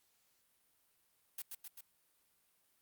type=noise with echo; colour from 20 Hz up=blue; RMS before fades=-42 dBFS; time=1.38-1.42 s; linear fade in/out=5 ms; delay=130 ms; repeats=3; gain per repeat=-3 dB; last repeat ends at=1.81 s; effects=white hiss -75 dBFS RMS until 2.81 s + Opus 48 kbps